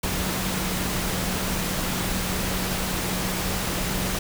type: tone in noise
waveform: sine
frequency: 185 Hz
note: F#3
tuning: in tune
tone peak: -31 dBFS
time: 0.03-4.19 s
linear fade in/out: 5 ms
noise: pink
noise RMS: -27 dBFS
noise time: 0.03-4.19 s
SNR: -7 dB
effects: none